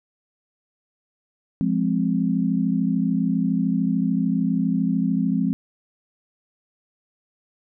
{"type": "chord", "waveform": "sine", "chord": "F minor", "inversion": "none", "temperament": "equal", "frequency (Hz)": [174.61, 207.7, 261.6], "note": ["F3", "Ab3", "C4"], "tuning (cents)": [0, 0, 0], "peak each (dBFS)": -23, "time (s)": [1.61, 5.53], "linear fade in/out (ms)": 0, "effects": []}